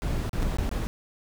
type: noise with dropouts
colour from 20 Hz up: brown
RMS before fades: -27 dBFS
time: 0.02-0.87 s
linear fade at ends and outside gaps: 0 ms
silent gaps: 0.294-0.331 / 0.424-0.429 / 0.57-0.585 / 0.692-0.714 s
effects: none